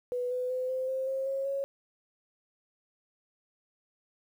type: tone with pitch steps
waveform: sine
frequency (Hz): 493.9 / 501.7 / 509.5 / 517.6 / 525.7 / 534 / 542.3 / 550.9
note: B4 / B4 / C5 / C5 / C5 / C5 / C#5 / C#5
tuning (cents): 0 / +27 / -46 / -19 / +8 / +35 / -38 / -11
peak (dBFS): -29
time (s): 0.12-1.64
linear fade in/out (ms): 0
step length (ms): 190
effects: 10-bit